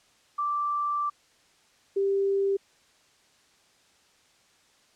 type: tone pair in turn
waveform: sine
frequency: 1172 / 393.8 Hz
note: D6 / G4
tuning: -4 / +8 cents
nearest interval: octave + perfect fifth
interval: 1888 cents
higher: first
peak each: -25 / -22 dBFS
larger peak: second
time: 0.38-1.1 / 1.96-2.57 s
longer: first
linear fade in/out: 10 ms
effects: white hiss -62 dBFS RMS until 4.95 s + low-pass 7000 Hz 12 dB/octave